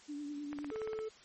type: tone with vibrato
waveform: sine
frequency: 291.2 Hz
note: D4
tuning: 15 cents flat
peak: -39 dBFS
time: 0.08-0.72 s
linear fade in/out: 20 ms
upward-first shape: triangle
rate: 9.6 Hz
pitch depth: 43 cents each way
type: click train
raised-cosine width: 0.5 ms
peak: -30 dBFS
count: 9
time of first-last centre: 0.53-0.99 s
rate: 17.4 Hz
type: tone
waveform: triangle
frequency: 436.9 Hz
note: A4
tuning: 12 cents flat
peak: -35 dBFS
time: 0.71-1.09 s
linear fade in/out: 10 ms
effects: white hiss -59 dBFS RMS until 1.24 s + MP3 32 kbps